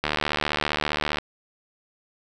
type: click train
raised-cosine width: 0.3 ms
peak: -7 dBFS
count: 87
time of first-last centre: 0.04-1.185 s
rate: 75.1 Hz
effects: none